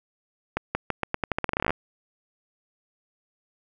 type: accelerating click train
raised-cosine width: 0.5 ms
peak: -9 dBFS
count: 19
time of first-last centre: 0.57-1.706 s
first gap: 180 ms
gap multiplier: 0.85
effects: none